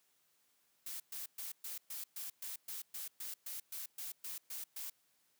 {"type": "noise bursts", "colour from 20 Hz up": "blue", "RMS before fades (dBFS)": -44, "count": 16, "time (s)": [0.86, 4.9], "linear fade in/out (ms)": 5, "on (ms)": 140, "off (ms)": 120, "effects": ["white hiss -75 dBFS RMS until 5.39 s", "high-pass 100 Hz 12 dB/octave"]}